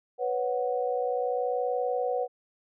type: chord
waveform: sine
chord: B suspended second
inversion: none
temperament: equal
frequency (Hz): 493.9 / 554.4 / 740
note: B4 / C#5 / F#5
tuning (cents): 0 / 0 / 0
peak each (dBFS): -28 / -33 / -31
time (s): 0.18-2.28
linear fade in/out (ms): 50
effects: none